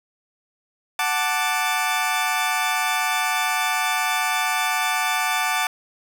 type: chord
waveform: 20% pulse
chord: D major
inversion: first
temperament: equal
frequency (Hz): 740 / 880 / 1174.7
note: F#5 / A5 / D6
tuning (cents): 0 / 0 / 0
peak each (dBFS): -20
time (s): 0.99-5.67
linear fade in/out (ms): 2
effects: none